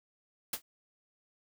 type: noise with exponential decay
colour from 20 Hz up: white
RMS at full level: -28 dBFS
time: 0.53-0.62 s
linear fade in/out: 5 ms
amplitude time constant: 18 ms
effects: none